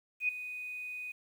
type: tone with ADSR envelope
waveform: sine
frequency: 2489 Hz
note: D#7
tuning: in tune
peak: -25 dBFS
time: 0.2-1.12 s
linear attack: 88 ms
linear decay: 4 ms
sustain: -13 dB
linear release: 8 ms
effects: 10-bit